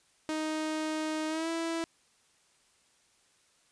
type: tone with pitch glide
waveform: sawtooth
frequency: 311.7 to 330.2 Hz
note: D#4 to E4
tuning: +3 to +3 cents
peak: -27 dBFS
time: 0.29-1.84 s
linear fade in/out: 0 ms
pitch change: +100 cents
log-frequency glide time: 1.28-1.49 s
effects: white hiss -67 dBFS RMS until 3.71 s + resampled to 22050 Hz